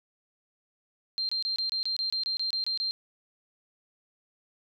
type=tone bursts; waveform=sine; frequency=4168 Hz; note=C8; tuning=7 cents flat; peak=-27 dBFS; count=13; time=1.18-2.91 s; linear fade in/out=0 ms; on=110 ms; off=25 ms; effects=none